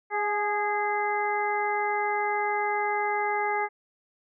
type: harmonic tone with a mistuned harmonic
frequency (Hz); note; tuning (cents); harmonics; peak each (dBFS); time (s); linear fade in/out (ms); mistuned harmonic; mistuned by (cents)
412.2; G#4; -13; 1 / 2 / 3 / 4 / 5; -31 / -27 / -34 / -35 / -32; 0.1-3.69; 50; 2; +29
effects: none